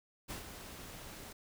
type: noise with ADSR envelope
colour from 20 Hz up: pink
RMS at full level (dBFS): -42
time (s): 0.28-1.33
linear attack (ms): 27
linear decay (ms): 120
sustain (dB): -7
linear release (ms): 9
effects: none